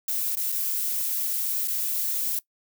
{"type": "noise with dropouts", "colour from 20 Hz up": "violet", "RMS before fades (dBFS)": -27, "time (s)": [0.08, 2.39], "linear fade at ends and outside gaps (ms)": 2, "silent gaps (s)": [[0.353, 0.37], [0.519, 0.523], [1.676, 1.681]], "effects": ["noise-tail reverb RT60 0.1 s tail -20 dB re dry"]}